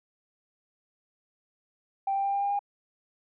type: tone with pitch steps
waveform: sine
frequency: 784 / 789 / 794 / 799.1 / 804.2 / 809.3 Hz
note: G5 / G5 / G5 / G5 / G5 / G#5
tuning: 0 / +11 / +22 / +33 / +44 / -45 cents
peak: -24 dBFS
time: 2.07-2.592 s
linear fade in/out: 5 ms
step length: 87 ms
effects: tanh soft clip ceiling -20 dBFS